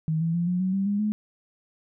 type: tone with pitch steps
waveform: sine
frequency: 158.3 / 165.02 / 172.03 / 179.34 / 186.95 / 194.89 / 203.2 / 211.8 Hz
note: D#3 / E3 / F3 / F3 / F#3 / G3 / G#3 / G#3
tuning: +30 / +2 / -26 / +46 / +18 / -10 / -38 / +34 cents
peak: -22 dBFS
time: 0.08-1.12 s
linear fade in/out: 0 ms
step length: 130 ms
effects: none